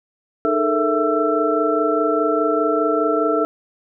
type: tone cluster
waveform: sine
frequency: 305.1 / 431.5 / 456.4 / 662 / 1334 Hz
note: D#4 / A4 / A#4 / E5 / E6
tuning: -34 / -34 / -37 / +7 / +20 cents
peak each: -22 dBFS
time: 0.45-3.45 s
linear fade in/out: 0 ms
effects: none